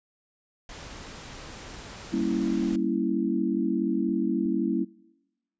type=noise; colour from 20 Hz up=pink; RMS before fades=-42 dBFS; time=0.69-2.76 s; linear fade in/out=2 ms
type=chord; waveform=sine; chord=G diminished seventh; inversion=none; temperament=equal; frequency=196 / 233.1 / 277.2 / 329.6 Hz; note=G3 / Bb3 / Db4 / Fb4; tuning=0 / 0 / 0 / 0 cents; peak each=-30 / -29 / -30 / -28 dBFS; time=2.12-4.85 s; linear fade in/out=20 ms
type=clicks; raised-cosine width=3 ms; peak=-35 dBFS; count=3; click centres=2.314 / 4.093 / 4.456 s
effects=noise-tail reverb RT60 1.0 s tail -23 dB re dry + resampled to 16000 Hz